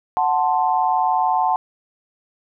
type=chord; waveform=sine; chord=F# diminished; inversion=none; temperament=equal; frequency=740 / 880 / 1046.5 Hz; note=F#5 / A5 / C6; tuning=0 / 0 / 0 cents; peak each=-19 / -19 / -23 dBFS; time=0.17-1.56 s; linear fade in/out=0 ms; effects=none